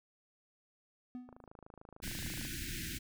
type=tone with exponential decay; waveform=triangle; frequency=249.1 Hz; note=B3; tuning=15 cents sharp; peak=-37 dBFS; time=1.15-1.46 s; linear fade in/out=0 ms; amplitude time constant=67 ms
type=click train; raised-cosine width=1 ms; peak=-38 dBFS; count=32; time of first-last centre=1.29-2.451 s; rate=26.7 Hz
type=band-stop noise; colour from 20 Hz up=pink; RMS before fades=-41 dBFS; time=2.02-2.99 s; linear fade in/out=20 ms; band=360 to 1500 Hz; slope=96 dB/octave
effects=none